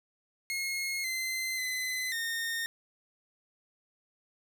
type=tone with pitch steps; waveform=sawtooth; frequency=2159 / 2066 / 2028 / 1835 Hz; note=C#7 / C7 / B6 / A#6; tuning=-46 / -22 / +45 / -28 cents; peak=-28 dBFS; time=0.5-2.66 s; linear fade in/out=0 ms; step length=540 ms; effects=none